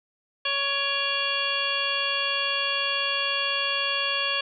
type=harmonic tone with a mistuned harmonic; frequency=558 Hz; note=C#5; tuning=11 cents sharp; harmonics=1 / 2 / 3 / 4 / 5 / 6 / 8; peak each=-35 / -32 / -32 / -34 / -28 / -29 / -36 dBFS; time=0.45-4.41 s; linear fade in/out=5 ms; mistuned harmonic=4; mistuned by=+110 cents; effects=none

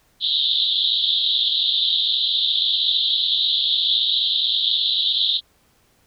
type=band-pass noise; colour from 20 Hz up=pink; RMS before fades=-20 dBFS; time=0.2-5.41 s; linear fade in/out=50 ms; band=3300 to 4000 Hz; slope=96 dB/octave; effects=pink hiss -60 dBFS RMS until 6.06 s

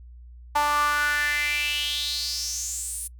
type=tone with high-pass filter sweep; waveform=sawtooth; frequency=293.7 Hz; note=D4; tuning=in tune; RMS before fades=-26 dBFS; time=0.55-3.08 s; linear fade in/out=10 ms; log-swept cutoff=910 to 10000 Hz; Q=5.6; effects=noise-tail reverb RT60 0.1 s tail -25 dB re dry + added 60 Hz sine -42 dBFS peak until 3.19 s

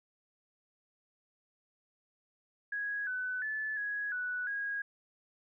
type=tone with pitch steps; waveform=sine; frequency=1659 / 1503 / 1736 / 1667 / 1480 / 1643 Hz; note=G#6 / F#6 / A6 / G#6 / F#6 / G#6; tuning=-2 / +27 / -24 / +6 / 0 / -19 cents; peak=-33 dBFS; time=2.72-4.82 s; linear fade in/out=5 ms; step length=350 ms; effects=none

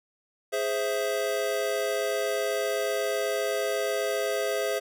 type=chord; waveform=square; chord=Ab augmented; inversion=none; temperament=equal; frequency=415.3 / 523.3 / 659.3 Hz; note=Ab4 / C5 / E5; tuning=0 / 0 / 0 cents; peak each=-31 dBFS; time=0.52-4.8 s; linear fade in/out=20 ms; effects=none

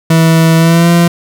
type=tone with pitch glide; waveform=40% pulse; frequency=163.1 to 171.01 Hz; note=E3 to F3; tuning=-18 to -36 cents; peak=-4 dBFS; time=0.1-1.08 s; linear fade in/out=5 ms; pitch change=+82 cents; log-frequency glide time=0.57-0.9 s; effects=none

